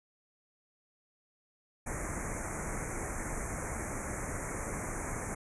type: band-stop noise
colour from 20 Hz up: pink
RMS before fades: -37 dBFS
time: 1.86-5.35 s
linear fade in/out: 10 ms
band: 2300 to 6100 Hz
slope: 96 dB/octave
effects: resampled to 24000 Hz